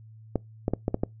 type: clicks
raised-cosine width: 2 ms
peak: -11 dBFS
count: 6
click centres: 0.357 / 0.681 / 0.736 / 0.881 / 0.944 / 1.035 s
effects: noise-tail reverb RT60 0.2 s tail -25 dB re dry + added 110 Hz sine -46 dBFS peak until 1.2 s